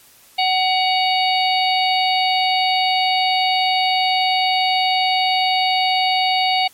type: harmonic tone with a mistuned harmonic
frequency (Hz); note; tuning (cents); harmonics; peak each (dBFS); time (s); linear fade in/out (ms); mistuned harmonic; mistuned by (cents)
750; F#5; +23; 1 / 3 / 4 / 5 / 6; -17 / -22 / -23 / -24 / -25; 0.38-6.68; 10; 4; -64
effects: white hiss -49 dBFS RMS until 6.73 s + MP3 64 kbps